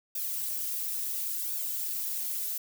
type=noise with flanger; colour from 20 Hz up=violet; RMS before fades=-33 dBFS; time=0.15-2.58 s; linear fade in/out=5 ms; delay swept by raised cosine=0.97 to 6.27 ms; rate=0.72 Hz; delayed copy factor=-0.9; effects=none